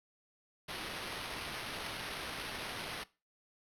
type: noise with sample-and-hold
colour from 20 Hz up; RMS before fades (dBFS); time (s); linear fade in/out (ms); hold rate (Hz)
blue; -42; 0.68-3.04; 10; 7350
effects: noise-tail reverb RT60 0.3 s tail -20 dB re dry + low-pass 12000 Hz 12 dB/octave